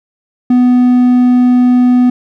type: tone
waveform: triangle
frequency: 248.2 Hz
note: B3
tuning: 9 cents sharp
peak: -3 dBFS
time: 0.5-2.1 s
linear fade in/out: 5 ms
effects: none